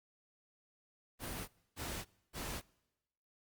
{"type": "noise bursts", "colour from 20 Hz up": "pink", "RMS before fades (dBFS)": -42, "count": 3, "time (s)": [1.19, 2.62], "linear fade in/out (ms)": 50, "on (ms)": 290, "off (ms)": 280, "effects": ["noise-tail reverb RT60 1.0 s tail -25 dB re dry", "Opus 32 kbps"]}